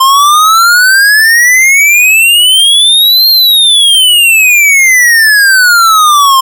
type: exponential two-way sweep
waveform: square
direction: up then down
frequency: 1046.5 to 4246 to 1046.5 Hz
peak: -3 dBFS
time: 0-6.41 s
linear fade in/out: 10 ms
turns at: 3.29 s
effects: none